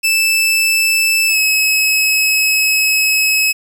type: tone with pitch glide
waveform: sawtooth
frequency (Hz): 2637 to 2568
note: E7 to E7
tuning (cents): 0 to -46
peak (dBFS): -8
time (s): 0.03-3.53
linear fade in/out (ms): 20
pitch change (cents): -46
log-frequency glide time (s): 1.27-1.38
effects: 7-bit